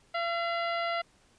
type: harmonic tone with a mistuned harmonic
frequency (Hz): 680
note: F5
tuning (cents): -46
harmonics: 1 / 2 / 3 / 4 / 5 / 6 / 7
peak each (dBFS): -31 / -34 / -36 / -42 / -46 / -46 / -49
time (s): 0.14-1.02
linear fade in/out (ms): 10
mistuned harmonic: 4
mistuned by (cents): +68
effects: pink hiss -64 dBFS RMS until 1.38 s + resampled to 22050 Hz